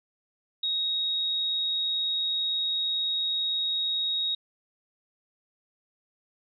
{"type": "tone", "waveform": "sine", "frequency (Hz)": 3771, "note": "A#7", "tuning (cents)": 19, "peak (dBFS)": -25, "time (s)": [0.63, 4.35], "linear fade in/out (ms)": 5, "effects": []}